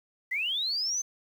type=linear sweep; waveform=sine; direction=up; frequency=1935 to 6272 Hz; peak=-27 dBFS; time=0.31-1.02 s; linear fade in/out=10 ms; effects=9-bit